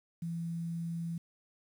sine tone with quantisation, 167.8 Hz, E3, 31 cents sharp, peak -34 dBFS, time 0.22-1.18 s, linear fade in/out 5 ms, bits 10, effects none

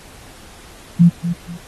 sine tone with echo, 171.9 Hz, F3, 27 cents flat, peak -5 dBFS, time 0.99-1.1 s, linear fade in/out 20 ms, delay 240 ms, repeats 2, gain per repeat -11 dB, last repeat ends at 1.58 s, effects pink hiss -42 dBFS RMS until 1.67 s + AAC 32 kbps

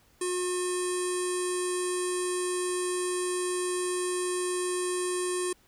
square tone with low-pass filter, 360.7 Hz, F#4, 44 cents flat, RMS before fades -30 dBFS, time 0.21-5.53 s, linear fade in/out 5 ms, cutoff 9100 Hz, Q 9.3, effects pink hiss -63 dBFS RMS until 5.67 s

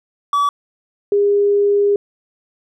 triangle / sine tone pair in turn, 1145 / 406.2 Hz, D6 / G#4, -44 / -38 cents, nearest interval octave + tritone, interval 1794 cents, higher first, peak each -11 dBFS, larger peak neither, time 0.33-0.49 / 1.12-1.96 s, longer second, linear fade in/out 2 ms, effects none

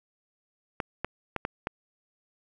clicks, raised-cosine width 0.5 ms, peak -14 dBFS, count 5, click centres 0.802 / 1.046 / 1.363 / 1.451 / 1.671 s, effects 9-bit

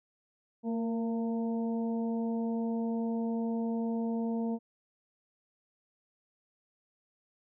harmonic tone with a mistuned harmonic, 227.8 Hz, A#3, 40 cents flat, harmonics 1 / 2 / 3 / 4, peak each -30 / -38 / -43 / -47 dBFS, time 0.63-4.59 s, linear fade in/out 50 ms, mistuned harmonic 2, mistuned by +27 cents, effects none

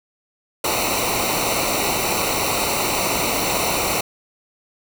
pink noise with comb filter, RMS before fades -21 dBFS, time 0.64-4.01 s, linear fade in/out 5 ms, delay 0.6 ms, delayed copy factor -0.8, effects none

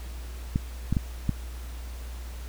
clicks, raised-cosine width 5 ms, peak -11 dBFS, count 4, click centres 0.559 / 0.926 / 0.968 / 1.293 s, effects added 60 Hz sine -35 dBFS peak until 2.48 s + pink hiss -48 dBFS RMS until 2.48 s

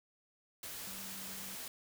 sine tone in noise, 192.5 Hz, G3, 31 cents flat, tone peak -53 dBFS, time 0.87-1.55 s, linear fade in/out 2 ms, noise white, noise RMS -45 dBFS, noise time 0.63-1.68 s, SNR -11 dB, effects none

